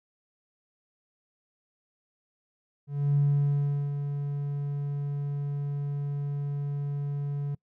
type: tone with ADSR envelope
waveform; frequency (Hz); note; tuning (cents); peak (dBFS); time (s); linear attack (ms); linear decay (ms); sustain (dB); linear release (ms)
triangle; 142.9; D3; -47; -16; 2.87-7.55; 300; 740; -10; 6
effects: noise-tail reverb RT60 0.1 s tail -26 dB re dry + tanh soft clip ceiling -17 dBFS